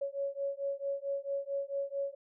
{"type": "beating tone pair", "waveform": "sine", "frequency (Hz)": [554.4, 558.9], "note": ["C#5", "C#5"], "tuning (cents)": [0, 14], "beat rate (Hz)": 4.5, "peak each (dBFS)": [-36, -36], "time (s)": [0.01, 2.15], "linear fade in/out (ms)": 10, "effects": []}